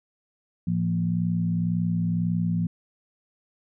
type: tone cluster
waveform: sine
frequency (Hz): 109.6 / 171.5 / 231.6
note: A2 / F3 / A#3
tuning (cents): -6 / -31 / -11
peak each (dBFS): -29 / -23 / -32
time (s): 0.67-2.67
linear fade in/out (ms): 5
effects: none